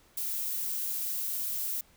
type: noise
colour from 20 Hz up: violet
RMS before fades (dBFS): -33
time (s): 0.17-1.81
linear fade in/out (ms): 5
effects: pink hiss -62 dBFS RMS until 1.96 s